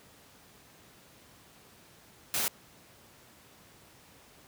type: noise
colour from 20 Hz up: white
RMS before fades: -30 dBFS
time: 2.34-2.48 s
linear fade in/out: 0 ms
effects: pink hiss -57 dBFS RMS until 4.47 s + high-pass 80 Hz 12 dB/octave